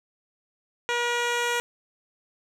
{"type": "tone with low-pass filter sweep", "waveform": "10% pulse", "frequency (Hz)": 478.9, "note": "A#4", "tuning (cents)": 47, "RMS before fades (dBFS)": -26, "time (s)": [0.89, 1.6], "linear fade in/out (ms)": 0, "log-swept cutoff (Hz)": [5600, 10000], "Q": 0.76, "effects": []}